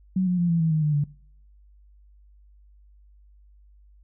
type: tone with pitch steps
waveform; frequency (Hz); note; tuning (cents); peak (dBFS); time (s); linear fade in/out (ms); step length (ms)
sine; 186.5 / 179.94 / 173.61 / 167.5 / 161.61 / 155.92 / 150.44 / 145.15; F#3 / F#3 / F3 / E3 / E3 / D#3 / D3 / D3; +14 / -48 / -10 / +28 / -34 / +4 / +42 / -20; -19; 0.16-1.04; 5; 110
effects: noise-tail reverb RT60 0.6 s tail -22 dB re dry + added 50 Hz sine -51 dBFS peak until 4.03 s